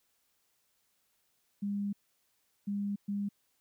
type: tone bursts at uneven times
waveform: sine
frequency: 202.1 Hz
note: G#3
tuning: 47 cents flat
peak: -31 dBFS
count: 3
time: 1.62-1.93 / 2.67-2.96 / 3.08-3.29 s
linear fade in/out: 10 ms
effects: white hiss -75 dBFS RMS until 3.6 s